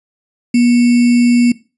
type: tone with sample-and-hold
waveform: sine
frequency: 240.6 Hz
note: B3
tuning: 45 cents flat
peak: -7 dBFS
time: 0.54-1.52 s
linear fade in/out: 5 ms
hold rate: 2450 Hz
effects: noise-tail reverb RT60 0.3 s tail -19 dB re dry + resampled to 24000 Hz